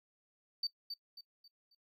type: tone with echo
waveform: triangle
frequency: 4597 Hz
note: D8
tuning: 38 cents flat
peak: -29 dBFS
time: 0.63-0.67 s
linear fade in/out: 5 ms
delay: 270 ms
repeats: 4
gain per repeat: -9 dB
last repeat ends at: 1.75 s
effects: noise-tail reverb RT60 0.1 s tail -20 dB re dry + tanh soft clip ceiling -30 dBFS